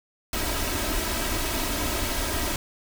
pink noise with comb filter, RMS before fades -27 dBFS, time 0.33-2.56 s, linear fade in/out 2 ms, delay 3.1 ms, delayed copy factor +0.6, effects none

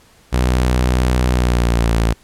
sawtooth tone with pitch glide, 62.3 to 56.47 Hz, B1 to A1, +16 to +46 cents, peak -9 dBFS, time 0.32-2.14 s, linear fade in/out 20 ms, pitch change -170 cents, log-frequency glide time 1.31-1.95 s, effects pink hiss -50 dBFS RMS until 2.23 s + low-pass 12000 Hz 12 dB/octave

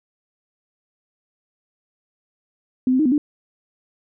sine tone with pitch steps, 255.4 / 258.9 / 310.1 / 249.7 / 294.7 Hz, C4 / C4 / D#4 / B3 / D4, -42 / -18 / -6 / +19 / +6 cents, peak -14 dBFS, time 2.87-3.18 s, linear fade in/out 2 ms, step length 62 ms, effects none

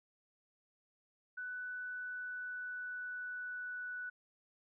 sine tone with pitch glide, 1491 to 1481.6 Hz, F#6 to F#6, +13 to +2 cents, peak -40 dBFS, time 1.37-4.1 s, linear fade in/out 10 ms, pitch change -11 cents, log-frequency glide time 1.78-3.82 s, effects none

